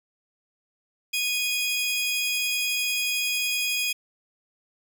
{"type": "tone pair together", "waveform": "sawtooth", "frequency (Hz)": [2479, 3309], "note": ["D#7", "G#7"], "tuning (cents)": [-7, -7], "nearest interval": "perfect fourth", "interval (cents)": 500, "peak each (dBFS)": [-22, -26], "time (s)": [1.13, 3.93], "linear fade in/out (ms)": 10, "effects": []}